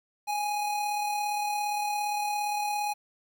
square tone with amplitude modulation, 830.6 Hz, G#5, in tune, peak -27 dBFS, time 0.27-2.94 s, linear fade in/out 20 ms, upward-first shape sine, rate 37.4 Hz, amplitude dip 30%, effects 10-bit

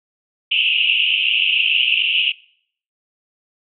pink band-pass noise, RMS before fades -17 dBFS, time 0.51-2.32 s, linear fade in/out 5 ms, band 2600 to 3000 Hz, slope 96 dB/octave, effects noise-tail reverb RT60 0.6 s tail -22 dB re dry

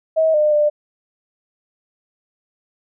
sine tone with pitch steps, 639 / 604 / 596 Hz, D#5 / D5 / D5, +46 / +48 / +25 cents, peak -12 dBFS, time 0.16-0.7 s, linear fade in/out 20 ms, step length 180 ms, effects none

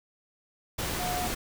sine tone in noise, 721 Hz, F#5, 45 cents flat, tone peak -31 dBFS, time 0.99-1.28 s, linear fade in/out 10 ms, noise pink, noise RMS -32 dBFS, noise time 0.78-1.35 s, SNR -2 dB, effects none

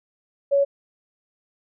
sine tone, 560 Hz, C#5, 18 cents sharp, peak -15 dBFS, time 0.51-0.65 s, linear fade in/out 20 ms, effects none

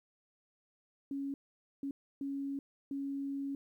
sine tone bursts at uneven times, 277.2 Hz, C#4, in tune, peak -35 dBFS, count 4, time 1.11-1.34 / 1.83-1.91 / 2.21-2.59 / 2.91-3.55 s, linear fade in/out 2 ms, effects 12-bit

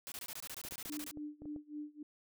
white noise bursts, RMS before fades -45 dBFS, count 15, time 0.07-1.112 s, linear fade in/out 0 ms, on 48 ms, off 23 ms
clicks, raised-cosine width 2 ms, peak -37 dBFS, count 7, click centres 0.65 / 0.723 / 0.858 / 1.173 / 1.42 / 1.456 / 1.562 s
sine tone with tremolo, 298.1 Hz, D4, 26 cents sharp, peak -39 dBFS, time 0.89-2.03 s, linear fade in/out 5 ms, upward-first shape sine, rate 3.6 Hz, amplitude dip 95%
effects none

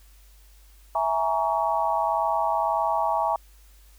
sine chord, A# half-diminished seventh, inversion second, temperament equal with one note detuned, 659.3 / 830.6 / 932.3 / 1124.9 Hz, E5 / G#5 / A#5 / C#6, 0 / 0 / 0 / +25 cents, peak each -27 / -26 / -26 / -29 dBFS, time 0.95-3.36 s, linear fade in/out 2 ms, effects added 50 Hz sine -50 dBFS peak until 3.98 s + white hiss -59 dBFS RMS until 3.98 s

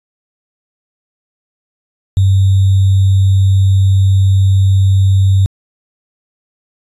sine tone with sample-and-hold, 96.5 Hz, G2, 27 cents flat, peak -6 dBFS, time 2.17-5.46 s, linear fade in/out 0 ms, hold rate 3675 Hz, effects resampled to 24000 Hz

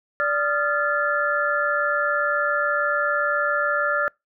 sine tone cluster, 584 / 1234 / 1381 / 1735 Hz, D5 / D#6 / F6 / A6, -10 / -15 / -20 / -25 cents, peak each -25 / -30 / -22 / -25 dBFS, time 0.2-4.08 s, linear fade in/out 0 ms, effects noise-tail reverb RT60 0.2 s tail -26 dB re dry

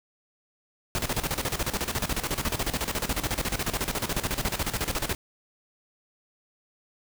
pink noise with tremolo, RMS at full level -27 dBFS, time 0.95-5.15 s, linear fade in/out 0 ms, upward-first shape square, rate 14 Hz, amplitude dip 75%, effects none

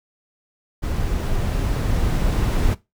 brown noise with level ramp, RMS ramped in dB -23 to -18 dBFS, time 0.82-2.75 s, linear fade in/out 20 ms, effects noise-tail reverb RT60 0.2 s tail -18 dB re dry

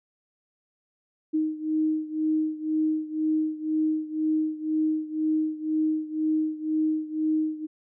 sine beating tone pair, 311.1 / 313.1 Hz, D#4 / D#4, 0 / +11 cents, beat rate 2 Hz, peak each -25 / -28 dBFS, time 1.33-7.67 s, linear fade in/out 20 ms, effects none

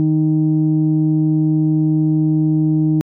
sine tone pair together, 155.56 / 311.1 Hz, D#3 / D#4, 0 / 0 cents, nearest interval octave, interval 1200 cents, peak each -14 dBFS, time 0-3.01 s, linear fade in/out 0 ms, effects tanh soft clip ceiling -6 dBFS

